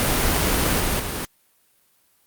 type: noise with level steps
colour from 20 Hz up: pink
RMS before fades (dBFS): -20 / -22 / -27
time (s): 0-1.25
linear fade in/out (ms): 0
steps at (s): 0.79 / 0.99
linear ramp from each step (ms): 10
effects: white hiss -62 dBFS RMS until 2.26 s + Opus 32 kbps